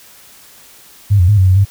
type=tone with pitch steps; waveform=sine; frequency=101.3 / 88.4 / 104.2 / 93.9 / 93 / 98.8 Hz; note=G#2 / F2 / G#2 / F#2 / F#2 / G2; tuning=-43 / +22 / +6 / +26 / +9 / +14 cents; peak=-6 dBFS; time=1.1-1.652 s; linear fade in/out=20 ms; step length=92 ms; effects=white hiss -42 dBFS RMS until 1.7 s